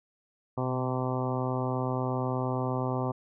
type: harmonic tone with a mistuned harmonic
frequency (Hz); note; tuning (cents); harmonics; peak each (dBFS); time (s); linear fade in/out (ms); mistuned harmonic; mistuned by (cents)
128.4; C3; -32; 1 / 2 / 3 / 4 / 5 / 6 / 7 / 8 / 9; -31 / -34 / -36 / -37 / -38 / -39 / -39 / -40 / -41; 0.57-3.12; 10; 1; -30
effects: none